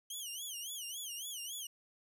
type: tone with vibrato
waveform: 15% pulse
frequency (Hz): 3089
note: G7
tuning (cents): -26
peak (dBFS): -34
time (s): 0.1-1.67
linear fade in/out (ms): 5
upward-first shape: sine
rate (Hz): 3.6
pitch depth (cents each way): 180
effects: none